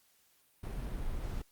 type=noise; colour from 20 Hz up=brown; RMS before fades=-37 dBFS; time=0.63-1.42 s; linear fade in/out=5 ms; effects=white hiss -69 dBFS RMS until 1.51 s + Opus 48 kbps